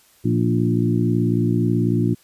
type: harmonic tone with a mistuned harmonic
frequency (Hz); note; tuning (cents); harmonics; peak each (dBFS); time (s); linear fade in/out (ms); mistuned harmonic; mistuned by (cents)
58.27; A#1; 0; 2 / 3 / 4 / 5 / 6; -20 / -22 / -23 / -24 / -25; 0.24-2.15; 20; 5; +32
effects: white hiss -55 dBFS RMS until 2.23 s + resampled to 32000 Hz